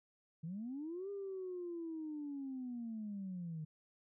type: linear two-way sweep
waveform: sine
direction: up then down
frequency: 151.9 to 404.8 to 151.9 Hz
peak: -40 dBFS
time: 0.43-3.65 s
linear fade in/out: 10 ms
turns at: 1.1 s
effects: tanh soft clip ceiling -36 dBFS